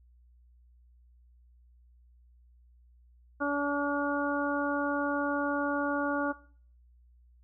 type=harmonic tone; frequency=286.6 Hz; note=D4; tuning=42 cents flat; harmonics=1 / 2 / 3 / 4 / 5; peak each=-31 / -33 / -38 / -35 / -32 dBFS; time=3.4-6.33 s; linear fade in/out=20 ms; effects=noise-tail reverb RT60 0.5 s tail -20 dB re dry + added 60 Hz sine -57 dBFS peak until 7.43 s